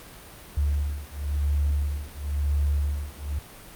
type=beating tone pair; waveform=sine; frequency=71.8 / 72.77 Hz; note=D2 / D2; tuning=-39 / -15 cents; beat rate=0.97 Hz; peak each=-26 dBFS; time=0.57-3.39 s; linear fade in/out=5 ms; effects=pink hiss -45 dBFS RMS until 3.75 s + Opus 48 kbps